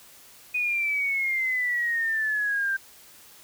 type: exponential sweep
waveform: sine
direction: down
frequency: 2489 to 1568 Hz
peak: -23 dBFS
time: 0.54-2.77 s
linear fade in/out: 10 ms
effects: white hiss -51 dBFS RMS until 3.43 s